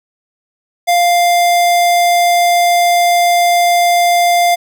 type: tone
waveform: square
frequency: 698.5 Hz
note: F5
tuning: in tune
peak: -9 dBFS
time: 0.87-4.56 s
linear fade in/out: 20 ms
effects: none